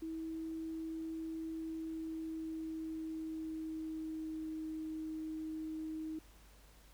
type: tone with pitch glide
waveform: sine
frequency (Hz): 322.7 to 315.1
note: E4 to D#4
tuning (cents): -37 to +22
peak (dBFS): -39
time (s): 0.02-6.19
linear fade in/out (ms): 5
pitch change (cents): -41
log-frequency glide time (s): 1.54-4.65
effects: added 50 Hz sine -60 dBFS peak until 6.93 s + pink hiss -64 dBFS RMS until 6.93 s